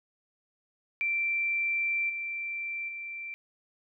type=tone with level steps; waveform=sine; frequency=2349 Hz; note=D7; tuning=in tune; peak=-26 / -32 / -36 dBFS; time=1.01-3.34 s; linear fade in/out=0 ms; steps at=2.09 / 2.88 s; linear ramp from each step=10 ms; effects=none